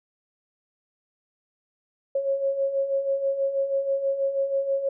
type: beating tone pair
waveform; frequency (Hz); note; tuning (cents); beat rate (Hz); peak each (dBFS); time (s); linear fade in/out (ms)
sine; 543 / 549.2; C#5 / C#5; -36 / -16; 6.2; -30 / -23; 2.15-4.89; 5
effects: none